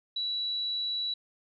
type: tone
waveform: sine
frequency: 3928 Hz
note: B7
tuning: 10 cents flat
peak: -29 dBFS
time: 0.16-1.14 s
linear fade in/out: 5 ms
effects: none